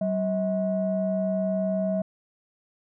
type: tone pair together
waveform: sine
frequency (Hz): 190.7 / 640.4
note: G3 / D#5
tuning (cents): -47 / +50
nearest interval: octave + major sixth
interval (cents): 2097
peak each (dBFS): -25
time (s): 0.01-2.02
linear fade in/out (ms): 5
effects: tanh soft clip ceiling -16 dBFS